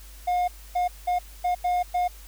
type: tone bursts at uneven times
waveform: triangle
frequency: 716 Hz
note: F5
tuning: 43 cents sharp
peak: -19 dBFS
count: 6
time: 0.27-0.48 / 0.75-0.88 / 1.07-1.19 / 1.44-1.55 / 1.64-1.83 / 1.94-2.08 s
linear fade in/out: 10 ms
effects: added 50 Hz sine -43 dBFS peak until 2.27 s + white hiss -50 dBFS RMS until 2.27 s